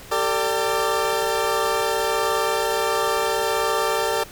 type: chord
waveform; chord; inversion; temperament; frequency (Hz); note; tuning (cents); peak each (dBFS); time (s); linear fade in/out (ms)
20% pulse; G suspended second; none; equal with one note detuned; 392 / 451.3 / 587.3; G4 / A4 / D5; 0 / +44 / 0; -21 / -18 / -20; 0.11-4.24; 10
effects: pink hiss -42 dBFS RMS until 4.31 s